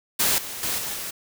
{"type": "noise with level steps", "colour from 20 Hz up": "white", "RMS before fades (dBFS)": [-21, -34, -26, -30, -32], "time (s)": [0.19, 1.11], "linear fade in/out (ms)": 10, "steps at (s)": [0.38, 0.63, 0.78, 0.94], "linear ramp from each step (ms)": 2, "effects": []}